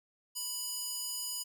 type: tone with high-pass filter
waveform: square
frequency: 987.8 Hz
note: B5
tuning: in tune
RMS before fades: -38 dBFS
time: 0.35-1.44 s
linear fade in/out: 20 ms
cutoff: 5800 Hz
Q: 1.2
effects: none